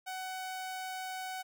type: tone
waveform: sawtooth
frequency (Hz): 749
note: F#5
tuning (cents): +21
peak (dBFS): -34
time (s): 0.06-1.43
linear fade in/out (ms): 20
effects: none